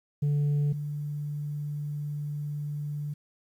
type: tone pair in turn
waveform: sine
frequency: 145.6 / 147.04 Hz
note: D3 / D3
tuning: -15 / +2 cents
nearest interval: unison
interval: 17 cents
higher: second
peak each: -20 / -30 dBFS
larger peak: first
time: 0.22-0.73 / 0.73-3.14 s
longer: second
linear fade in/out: 10 ms
effects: tanh soft clip ceiling -22 dBFS + 10-bit